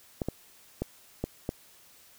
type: clicks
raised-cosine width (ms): 2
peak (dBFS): -16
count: 5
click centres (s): 0.218 / 0.286 / 0.82 / 1.24 / 1.491
effects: white hiss -57 dBFS RMS until 2.18 s